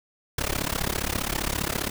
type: noise with amplitude modulation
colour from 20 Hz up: pink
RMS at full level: -24 dBFS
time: 0.38-1.9 s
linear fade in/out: 5 ms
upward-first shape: sine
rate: 35 Hz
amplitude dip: 95%
effects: none